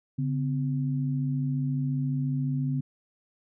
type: tone pair together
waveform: sine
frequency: 141.4 / 255.8 Hz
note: C#3 / C4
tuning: +35 / -39 cents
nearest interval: minor seventh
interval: 1026 cents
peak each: -26 / -31 dBFS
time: 0.18-2.81 s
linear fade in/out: 10 ms
effects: none